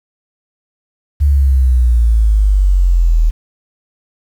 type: exponential sweep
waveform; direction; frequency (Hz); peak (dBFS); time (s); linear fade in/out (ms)
sine; down; 73 to 39.22; -7; 1.2-3.31; 20
effects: 7-bit